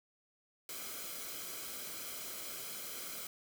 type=noise with comb filter; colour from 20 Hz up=white; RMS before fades=-44 dBFS; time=0.69-3.27 s; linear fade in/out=2 ms; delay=1.1 ms; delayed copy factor=-0.6; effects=none